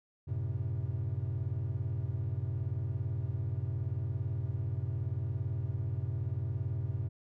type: chord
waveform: triangle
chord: F# diminished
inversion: none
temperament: equal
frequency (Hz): 92.5 / 110 / 130.81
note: F#2 / A2 / C3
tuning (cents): 0 / 0 / 0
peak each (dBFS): -34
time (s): 0.27-7.09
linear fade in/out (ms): 20
effects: tanh soft clip ceiling -21 dBFS